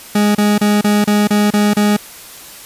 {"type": "tone bursts", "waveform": "40% pulse", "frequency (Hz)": 207.7, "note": "G#3", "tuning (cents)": 0, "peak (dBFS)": -9, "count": 8, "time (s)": [0.15, 1.967], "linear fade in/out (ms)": 5, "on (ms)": 200, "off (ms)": 31, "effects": ["white hiss -35 dBFS RMS until 2.65 s", "resampled to 32000 Hz"]}